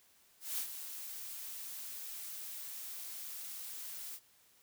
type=noise with ADSR envelope; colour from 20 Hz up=blue; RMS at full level=-36 dBFS; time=0.4-4.2 s; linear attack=180 ms; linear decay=85 ms; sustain=-9 dB; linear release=59 ms; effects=white hiss -67 dBFS RMS until 4.62 s